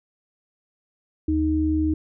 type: tone pair together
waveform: sine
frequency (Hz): 77.78 / 311.1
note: D#2 / D#4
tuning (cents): 0 / 0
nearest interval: 2 octaves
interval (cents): 2400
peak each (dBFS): -24 / -20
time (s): 1.28-1.94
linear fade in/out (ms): 5
effects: none